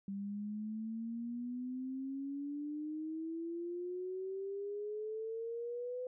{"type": "exponential sweep", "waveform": "sine", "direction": "up", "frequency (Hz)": [196, 506], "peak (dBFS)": -38, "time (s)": [0.08, 6.07], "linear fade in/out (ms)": 2, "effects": []}